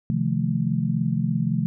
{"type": "chord", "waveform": "sine", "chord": "F dominant seventh", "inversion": "second", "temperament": "just", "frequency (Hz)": [130.96, 157.15, 174.61, 218.3], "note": ["C3", "Eb3", "F3", "A3"], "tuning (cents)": [2, 18, 0, -13], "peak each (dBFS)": -26, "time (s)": [0.1, 1.66], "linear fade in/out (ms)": 0, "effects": []}